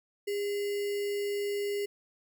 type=tone with sample-and-hold; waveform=sine; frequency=406.5 Hz; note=G#4; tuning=37 cents flat; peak=-29 dBFS; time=0.27-1.86 s; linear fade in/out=10 ms; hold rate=2450 Hz; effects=none